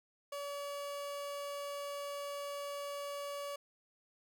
30% pulse tone, 570 Hz, C#5, 48 cents sharp, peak -37 dBFS, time 0.32-3.56 s, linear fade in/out 5 ms, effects none

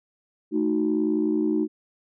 sine chord, D# diminished, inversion second, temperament equal, 220 / 311.1 / 370 Hz, A3 / D#4 / F#4, 0 / 0 / 0 cents, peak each -26 / -22 / -26 dBFS, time 0.51-1.68 s, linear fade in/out 50 ms, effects tanh soft clip ceiling -13 dBFS

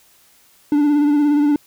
triangle tone with vibrato, 292.9 Hz, D4, 5 cents flat, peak -10 dBFS, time 0.72-1.56 s, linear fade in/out 2 ms, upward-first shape sine, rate 17 Hz, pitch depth 36 cents each way, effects white hiss -53 dBFS RMS until 1.66 s

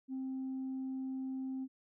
sine tone, 263.2 Hz, C4, 10 cents sharp, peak -35 dBFS, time 0.08-1.68 s, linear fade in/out 50 ms, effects tanh soft clip ceiling -34 dBFS

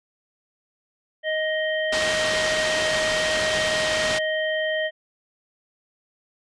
harmonic tone, 625 Hz, D#5, 8 cents sharp, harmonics 1 / 3 / 5, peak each -24 / -26 / -32 dBFS, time 1.23-4.91 s, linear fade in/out 50 ms
white low-pass noise, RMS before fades -27 dBFS, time 1.92-4.19 s, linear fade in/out 10 ms, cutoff 4500 Hz, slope 12 dB/octave
effects resampled to 22050 Hz

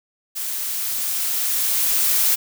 blue noise with level ramp, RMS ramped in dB -27 to -17 dBFS, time 0.35-2.36 s, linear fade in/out 20 ms, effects none

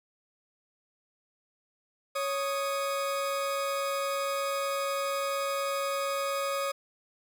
40% pulse tone pair together, 554.4 / 1244.5 Hz, C#5 / D#6, 0 / 0 cents, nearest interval octave + major second, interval 1400 cents, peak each -30 / -32 dBFS, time 2.15-6.72 s, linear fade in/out 10 ms, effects none

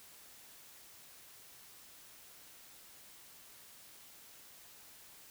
silence, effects white hiss -57 dBFS RMS until 5.3 s

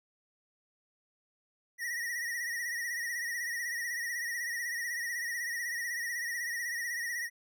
square tone with vibrato, 1900 Hz, A#6, 33 cents sharp, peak -34 dBFS, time 1.78-7.3 s, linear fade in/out 50 ms, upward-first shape triangle, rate 16 Hz, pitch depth 81 cents each way, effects none

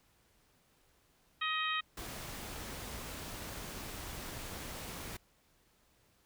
harmonic tone, 629 Hz, D#5, 19 cents sharp, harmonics 2 / 3 / 4 / 5 / 6, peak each -36 / -38 / -39 / -40 / -41 dBFS, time 1.41-1.81 s, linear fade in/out 10 ms
pink noise, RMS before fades -44 dBFS, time 1.97-5.17 s, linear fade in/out 5 ms
effects pink hiss -70 dBFS RMS until 6.25 s

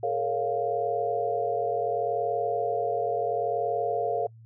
sine chord, Bb minor seventh, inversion third, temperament equal with one note detuned, 425.5 / 466.2 / 554.4 / 698.5 Hz, Ab4 / Bb4 / Db5 / F5, +42 / 0 / 0 / 0 cents, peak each -32 / -30 / -32 / -28 dBFS, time 0.03-4.27 s, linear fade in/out 5 ms, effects noise-tail reverb RT60 0.1 s tail -26 dB re dry + added 113 Hz sine -47 dBFS peak until 4.45 s

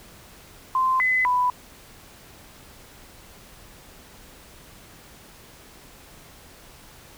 sine tone with pitch steps, 1039 / 2021 / 993 Hz, C6 / B6 / B5, -12 / +39 / +9 cents, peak -18 dBFS, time 0.75-1.5 s, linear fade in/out 2 ms, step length 250 ms, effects pink hiss -48 dBFS RMS until 7.17 s

